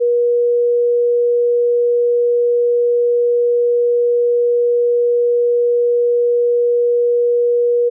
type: tone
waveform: sine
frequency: 480 Hz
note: B4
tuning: 49 cents flat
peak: -11 dBFS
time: 0-7.9 s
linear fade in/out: 20 ms
effects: none